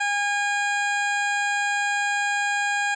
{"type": "harmonic tone", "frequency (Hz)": 815, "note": "G#5", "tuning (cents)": -33, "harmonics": [1, 2, 3, 4, 5, 6, 8, 9, 10], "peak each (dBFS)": [-26, -24, -30, -37, -40, -45, -46, -37, -44], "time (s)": [0, 2.95], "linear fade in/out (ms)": 10, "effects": []}